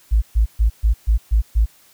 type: tone bursts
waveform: sine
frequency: 54.6 Hz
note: A1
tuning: 13 cents flat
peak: -11 dBFS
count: 7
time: 0.11-1.66 s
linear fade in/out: 20 ms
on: 110 ms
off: 130 ms
effects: white hiss -52 dBFS RMS until 1.93 s